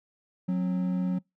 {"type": "tone pair together", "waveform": "triangle", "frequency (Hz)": [183.04, 266.8], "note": ["F#3", "C4"], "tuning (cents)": [-18, 34], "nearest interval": "perfect fifth", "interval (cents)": 652, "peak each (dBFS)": [-23, -33], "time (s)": [0.48, 1.19], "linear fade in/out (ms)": 10, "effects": ["noise-tail reverb RT60 0.2 s tail -26 dB re dry"]}